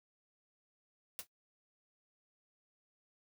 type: noise with exponential decay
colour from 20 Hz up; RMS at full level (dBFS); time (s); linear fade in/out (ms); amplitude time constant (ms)
white; -38; 1.19-1.27; 0; 16
effects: noise-tail reverb RT60 0.1 s tail -18 dB re dry

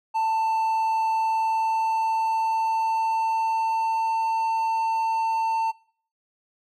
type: tone with pitch glide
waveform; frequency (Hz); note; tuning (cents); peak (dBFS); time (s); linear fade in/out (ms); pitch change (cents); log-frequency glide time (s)
triangle; 889 to 897.3; A5 to A5; +18 to +34; -19; 0.14-5.72; 20; +16; 1.1-4.37
effects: noise-tail reverb RT60 0.5 s tail -22 dB re dry

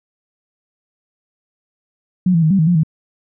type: tone with pitch steps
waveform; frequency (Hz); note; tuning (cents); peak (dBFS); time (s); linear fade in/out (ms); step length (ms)
sine; 182.4 / 165.7 / 156.8 / 194.6 / 158.1 / 175.9 / 157.6; F#3 / E3 / D#3 / G3 / D#3 / F3 / D#3; -24 / +9 / +14 / -12 / +28 / +13 / +23; -10; 2.26-2.834; 5; 82
effects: none

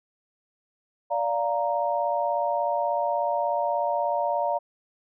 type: chord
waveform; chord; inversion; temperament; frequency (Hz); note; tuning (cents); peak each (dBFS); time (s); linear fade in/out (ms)
sine; Bb major; first; just; 582.7 / 699.2 / 932.3; D5 / F5 / Bb5; -14 / +2 / 0; -27; 1.1-4.59; 20
effects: none

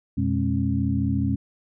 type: tone cluster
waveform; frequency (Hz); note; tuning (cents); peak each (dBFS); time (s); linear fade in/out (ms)
sine; 87.4 / 121.6 / 206.1 / 270.9; F2 / B2 / G#3 / C#4; +2 / -26 / -13 / -40; -26; 0.17-1.36; 10
effects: none

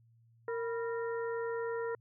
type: harmonic tone with a mistuned harmonic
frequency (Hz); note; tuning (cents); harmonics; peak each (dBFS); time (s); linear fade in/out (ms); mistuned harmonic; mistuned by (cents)
461.5; A#4; -17; 1 / 2 / 3 / 4; -34 / -43 / -45 / -47; 0.48-1.95; 2; 2; +99
effects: added 115 Hz sine -62 dBFS peak until 2 s

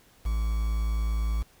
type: tone with quantisation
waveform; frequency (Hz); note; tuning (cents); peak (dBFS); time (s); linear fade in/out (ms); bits
triangle; 55; A1; 0; -22; 0.25-1.43; 10; 7
effects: pink hiss -59 dBFS RMS until 1.6 s

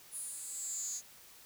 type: tone with high-pass filter sweep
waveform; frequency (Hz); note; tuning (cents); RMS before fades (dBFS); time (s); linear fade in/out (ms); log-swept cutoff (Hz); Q
10% pulse; 286.3; D4; -44; -41; 0.11-1.02; 50; 10000 to 6300; 9.7
effects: white hiss -57 dBFS RMS until 1.45 s

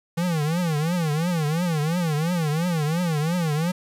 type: tone with vibrato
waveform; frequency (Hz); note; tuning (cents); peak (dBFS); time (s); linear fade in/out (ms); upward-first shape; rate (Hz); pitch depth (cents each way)
square; 162.9; E3; -20; -22; 0.17-3.72; 10; triangle; 2.9; 210
effects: resampled to 32000 Hz + 8-bit

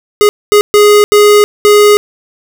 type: tone bursts at uneven times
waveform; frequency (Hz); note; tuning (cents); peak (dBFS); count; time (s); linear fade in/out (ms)
square; 415.3; G#4; 0; -3; 5; 0.21-0.29 / 0.52-0.61 / 0.74-1.04 / 1.12-1.44 / 1.65-1.97; 0
effects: none

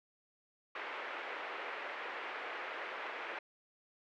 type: band-pass noise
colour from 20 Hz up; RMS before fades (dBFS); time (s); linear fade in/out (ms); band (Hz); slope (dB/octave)
white; -43; 0.75-3.39; 5; 380 to 2300; 24
effects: none

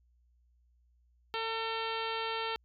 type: harmonic tone with a mistuned harmonic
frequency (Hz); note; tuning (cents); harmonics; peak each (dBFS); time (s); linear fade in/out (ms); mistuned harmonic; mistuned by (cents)
450; A4; +39; 1 / 2 / 3 / 4 / 5 / 6 / 7 / 8 / 9 / 10; -39 / -38 / -40 / -45 / -45 / -42 / -42 / -48 / -47 / -50; 1.34-2.56; 0; 9; -34
effects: added 60 Hz sine -65 dBFS peak until 2.64 s

